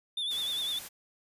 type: tone with vibrato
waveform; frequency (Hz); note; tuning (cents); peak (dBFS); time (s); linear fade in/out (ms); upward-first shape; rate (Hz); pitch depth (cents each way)
triangle; 3520; A7; 0; -29; 0.17-0.79; 5; sine; 10; 63
type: noise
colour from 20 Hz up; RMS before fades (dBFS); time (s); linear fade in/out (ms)
white; -43; 0.3-0.89; 20
effects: resampled to 32000 Hz